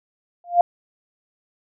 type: tone with exponential growth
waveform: sine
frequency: 698.5 Hz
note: F5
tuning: in tune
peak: -6 dBFS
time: 0.44-0.61 s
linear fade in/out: 2 ms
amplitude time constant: 35 ms
effects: none